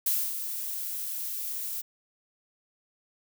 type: noise with ADSR envelope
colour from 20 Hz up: violet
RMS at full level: -25 dBFS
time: 0.06-1.82 s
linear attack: 6 ms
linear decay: 260 ms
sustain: -9 dB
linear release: 15 ms
effects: none